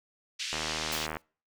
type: band-pass noise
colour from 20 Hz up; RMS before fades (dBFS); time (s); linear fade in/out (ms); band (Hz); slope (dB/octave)
pink; -36; 0.39-1.07; 10; 2300 to 6500; 24
type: click train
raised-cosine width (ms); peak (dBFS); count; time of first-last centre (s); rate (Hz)
0.5; -19; 51; 0.53-1.169; 78.3
type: noise with exponential decay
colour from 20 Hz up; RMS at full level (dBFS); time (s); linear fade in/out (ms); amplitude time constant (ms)
white; -33; 0.92-1.22; 5; 65
effects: noise-tail reverb RT60 0.4 s tail -26 dB re dry

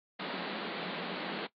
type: band-pass noise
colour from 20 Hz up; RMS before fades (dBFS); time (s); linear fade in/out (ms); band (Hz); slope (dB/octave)
pink; -39; 0.19-1.47; 10; 170 to 4400; 96
effects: noise-tail reverb RT60 0.1 s tail -20 dB re dry + AAC 32 kbps

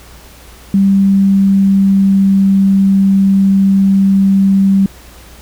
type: tone with pitch glide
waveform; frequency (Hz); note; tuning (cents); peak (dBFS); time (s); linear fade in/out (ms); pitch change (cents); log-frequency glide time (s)
sine; 196 to 194.87; G3 to G3; 0 to -10; -6; 0.74-4.86; 2; -10; 0.85-2.49
effects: added 60 Hz sine -38 dBFS peak until 5.41 s + pink hiss -39 dBFS RMS until 5.41 s

